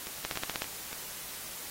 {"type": "two click trains", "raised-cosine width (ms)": 0.2, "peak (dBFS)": [-21, -14], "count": [4, 7], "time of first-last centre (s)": [[0.07, 0.93], [0.25, 0.62]], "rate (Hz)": [3.49, 16.2], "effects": ["white hiss -42 dBFS RMS until 1.7 s", "AAC 48 kbps"]}